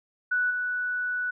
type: tone with level steps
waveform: sine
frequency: 1480 Hz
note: F#6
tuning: in tune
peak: -22 / -26 dBFS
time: 0.31-1.31 s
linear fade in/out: 10 ms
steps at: 0.5 s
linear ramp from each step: 10 ms
effects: none

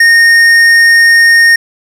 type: tone with tanh clipping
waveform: triangle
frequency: 1845 Hz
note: A#6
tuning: 18 cents flat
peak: -4 dBFS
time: 0-1.56 s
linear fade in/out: 5 ms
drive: 14 dB
effects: none

